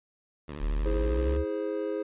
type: tone with vibrato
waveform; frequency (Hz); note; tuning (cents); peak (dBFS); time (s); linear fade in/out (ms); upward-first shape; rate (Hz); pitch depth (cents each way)
10% pulse; 73.42; D2; 0; -29; 0.48-1.37; 5; sine; 13; 120
type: exponential sweep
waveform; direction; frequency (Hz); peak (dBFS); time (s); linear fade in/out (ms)
sine; up; 38.89 to 74; -25; 0.59-1.45; 50
type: chord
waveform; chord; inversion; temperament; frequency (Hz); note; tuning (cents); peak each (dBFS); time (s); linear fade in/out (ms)
triangle; E augmented; none; equal with one note detuned; 323.4 / 415.3 / 523.3; E4 / G#4 / B#4; -33 / 0 / 0; -32 / -30 / -32; 0.85-2.03; 10
effects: resampled to 8000 Hz